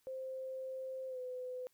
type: tone with pitch glide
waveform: sine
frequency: 523.3 to 504.6 Hz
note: C5 to B4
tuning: 0 to +37 cents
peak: -40 dBFS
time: 0.07-1.67 s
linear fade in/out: 0 ms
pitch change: -63 cents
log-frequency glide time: 1.08-1.19 s
effects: white hiss -75 dBFS RMS until 1.73 s